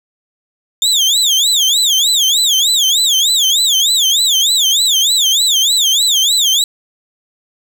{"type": "tone with vibrato", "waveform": "30% pulse", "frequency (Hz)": 3520, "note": "A7", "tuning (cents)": 0, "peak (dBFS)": -7, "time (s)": [0.82, 6.64], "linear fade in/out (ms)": 2, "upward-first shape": "sine", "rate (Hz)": 3.3, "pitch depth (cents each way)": 230, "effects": []}